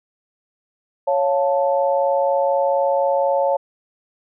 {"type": "chord", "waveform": "sine", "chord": "Db augmented", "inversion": "none", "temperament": "equal", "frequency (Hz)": [554.4, 698.5, 880], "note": ["Db5", "F5", "A5"], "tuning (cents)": [0, 0, 0], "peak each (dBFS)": [-17, -23, -22], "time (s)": [1.07, 3.57], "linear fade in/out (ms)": 10, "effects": []}